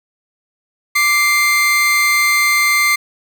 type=tone pair together; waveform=40% pulse; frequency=1174.7 / 2093 Hz; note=D6 / C7; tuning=0 / 0 cents; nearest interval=minor seventh; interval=1000 cents; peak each=-18 / -11 dBFS; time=0.95-2.96 s; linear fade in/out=10 ms; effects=none